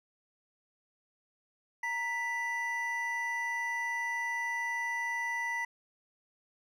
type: tone pair together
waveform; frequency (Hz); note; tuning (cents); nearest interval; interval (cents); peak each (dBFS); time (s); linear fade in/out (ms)
triangle; 932.3 / 1975.5; A#5 / B6; 0 / 0; octave + minor second; 1300; -35 / -31; 1.83-5.65; 5
effects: none